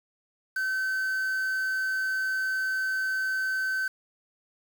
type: tone with quantisation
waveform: triangle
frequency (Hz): 1533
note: G6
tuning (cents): -39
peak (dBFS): -24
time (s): 0.56-3.88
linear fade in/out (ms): 5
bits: 7
effects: none